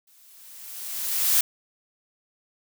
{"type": "noise with exponential growth", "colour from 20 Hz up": "blue", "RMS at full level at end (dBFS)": -18, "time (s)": [0.07, 1.41], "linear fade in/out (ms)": 5, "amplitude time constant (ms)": 290, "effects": []}